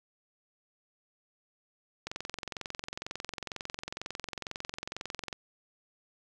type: click train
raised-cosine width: 0.2 ms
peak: -19 dBFS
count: 73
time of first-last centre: 2.07-5.328 s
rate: 22.1 Hz
effects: none